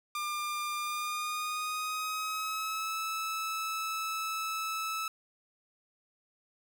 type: tone with pitch glide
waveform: sawtooth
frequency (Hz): 1198 to 1306.4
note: D6 to E6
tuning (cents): +34 to -16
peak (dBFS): -29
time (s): 0.15-5.08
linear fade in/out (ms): 2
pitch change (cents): +150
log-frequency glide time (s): 0.77-2.98
effects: none